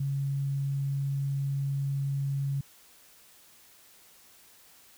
sine tone, 138.59 Hz, C#3, in tune, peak -27 dBFS, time 0-2.61 s, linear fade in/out 5 ms, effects white hiss -57 dBFS RMS until 4.97 s

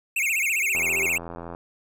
square tone with vibrato, 2411 Hz, D7, 45 cents sharp, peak -22 dBFS, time 0.16-1.18 s, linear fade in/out 5 ms, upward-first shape sine, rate 15 Hz, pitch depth 220 cents each way
sine tone with exponential growth, 386.8 Hz, G4, 23 cents flat, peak -28 dBFS, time 0.37-1.06 s, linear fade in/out 0 ms, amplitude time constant 150 ms
click train, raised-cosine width 1 ms, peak -22 dBFS, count 69, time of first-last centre 0.75-1.549 s, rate 85.1 Hz
effects none

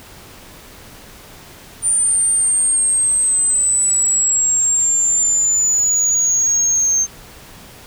sine exponential sweep, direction down, 9120 to 6320 Hz, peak -11 dBFS, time 1.82-7.07 s, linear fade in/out 50 ms, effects tanh soft clip ceiling -10 dBFS + pink hiss -40 dBFS RMS until 7.86 s

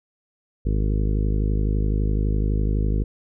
harmonic tone, 51.91 Hz, G#1, in tune, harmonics 1 / 2 / 3 / 4 / 5 / 6 / 7 / 8 / 9, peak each -20 / -26 / -30 / -32 / -34 / -36 / -37 / -38 / -39 dBFS, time 0.65-3.04 s, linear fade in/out 10 ms, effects none

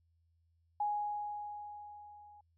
sine tone with level ramp, 830.6 Hz, G#5, in tune, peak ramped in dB -30 to -55 dBFS, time 0.8-2.41 s, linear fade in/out 5 ms, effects added 83 Hz sine -70 dBFS peak until 2.57 s

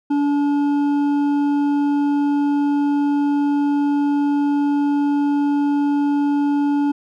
sine tone with hard clipping, 287.5 Hz, D4, 37 cents flat, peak -17 dBFS, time 0.1-6.92 s, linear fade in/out 10 ms, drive 7 dB, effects none

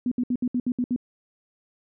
sine tone bursts, 246.9 Hz, B3, in tune, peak -21 dBFS, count 8, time 0.06-0.962 s, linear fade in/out 2 ms, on 55 ms, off 66 ms, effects none

